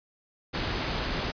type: noise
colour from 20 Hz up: pink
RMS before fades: -30 dBFS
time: 0.53-1.32 s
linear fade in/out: 20 ms
effects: resampled to 11025 Hz